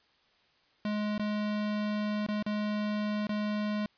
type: tone with dropouts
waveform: square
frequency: 209.9 Hz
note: G#3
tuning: 19 cents sharp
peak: -30 dBFS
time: 0.85-3.86 s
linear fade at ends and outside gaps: 2 ms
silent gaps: 1.18-1.195 / 2.265-2.286 / 2.426-2.463 / 3.27-3.292 s
effects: white hiss -67 dBFS RMS until 3.97 s + resampled to 11025 Hz